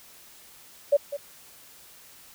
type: tone with echo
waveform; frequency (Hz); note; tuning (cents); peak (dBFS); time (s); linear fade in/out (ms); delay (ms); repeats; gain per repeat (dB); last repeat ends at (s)
sine; 571; D5; -49; -15; 0.92-0.97; 10; 200; 1; -13; 1.17
effects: white hiss -51 dBFS RMS until 2.34 s